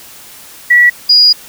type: tone pair in turn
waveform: sine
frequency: 1940 / 4888 Hz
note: B6 / D#8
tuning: -31 / -32 cents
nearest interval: octave + major third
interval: 1599 cents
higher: second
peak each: -3 dBFS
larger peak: neither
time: 0.7-0.9 / 1.09-1.33 s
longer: second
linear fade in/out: 10 ms
effects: white hiss -35 dBFS RMS until 1.48 s